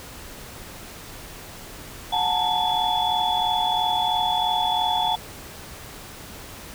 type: tone cluster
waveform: sine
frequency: 729 / 862 / 905 / 3420 Hz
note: F#5 / A5 / A5 / A7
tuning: -26 / -36 / +48 / -50 cents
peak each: -25 dBFS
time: 2.12-5.16 s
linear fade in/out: 10 ms
effects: tanh soft clip ceiling -9 dBFS + pink hiss -40 dBFS RMS until 6.74 s